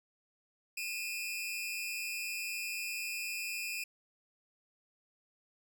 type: tone pair together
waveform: sawtooth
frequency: 2449 / 2637 Hz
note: D#7 / E7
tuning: -28 / 0 cents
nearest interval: minor second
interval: 128 cents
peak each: -35 / -37 dBFS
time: 0.77-3.84 s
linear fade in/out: 5 ms
effects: none